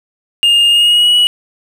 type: tone with pitch glide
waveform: triangle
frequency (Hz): 2827 to 2927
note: F7 to F#7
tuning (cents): +20 to -19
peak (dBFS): -5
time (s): 0.43-1.27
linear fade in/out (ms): 0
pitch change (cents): +61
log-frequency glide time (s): 0.69-1.12
effects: 7-bit